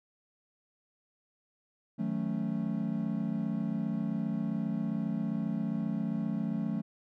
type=chord; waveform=triangle; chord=D# half-diminished seventh; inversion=none; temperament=equal with one note detuned; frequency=157.46 / 185 / 220 / 277.2 Hz; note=D#3 / F#3 / A3 / C#4; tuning=+21 / 0 / 0 / 0 cents; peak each=-36 / -33 / -31 / -37 dBFS; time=1.98-6.82 s; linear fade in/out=20 ms; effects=none